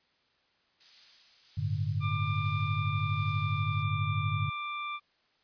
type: noise with tremolo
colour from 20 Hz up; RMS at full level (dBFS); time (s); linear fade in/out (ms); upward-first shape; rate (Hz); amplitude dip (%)
violet; -41; 0.8-3.83; 10; triangle; 1.3; 50
type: chord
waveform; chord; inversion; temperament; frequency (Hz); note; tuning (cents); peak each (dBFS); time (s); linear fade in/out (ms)
sine; G suspended second; none; just; 98 / 110.25 / 147; G2 / A2 / D3; 0 / +4 / +2; -32 / -33 / -33; 1.57-4.5; 10
type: tone with pitch glide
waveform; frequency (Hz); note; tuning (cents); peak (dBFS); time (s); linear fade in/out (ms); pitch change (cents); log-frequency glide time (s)
25% pulse; 1191 to 1181.4; D6 to D6; +24 to +10; -30; 2-5; 50; -14; 2.83-4.89
effects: white hiss -70 dBFS RMS until 5.43 s + resampled to 11025 Hz